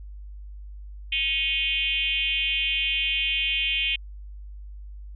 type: tone with frequency modulation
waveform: sine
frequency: 2794 Hz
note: F7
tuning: in tune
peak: -22 dBFS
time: 1.12-3.96 s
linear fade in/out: 5 ms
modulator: 297 Hz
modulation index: 1.7
effects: added 50 Hz sine -37 dBFS peak until 5.15 s